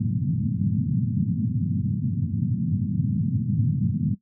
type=band-pass noise; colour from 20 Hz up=pink; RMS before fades=-24 dBFS; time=0-4.15 s; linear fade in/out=10 ms; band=100 to 230 Hz; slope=48 dB/octave; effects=noise-tail reverb RT60 0.1 s tail -17 dB re dry